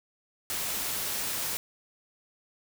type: noise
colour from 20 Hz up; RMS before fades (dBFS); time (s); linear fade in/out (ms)
white; -32; 0.5-1.57; 0
effects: none